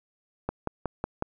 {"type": "click train", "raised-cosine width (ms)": 1, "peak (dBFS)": -14, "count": 5, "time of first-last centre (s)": [0.49, 1.224], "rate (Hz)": 5.45, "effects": []}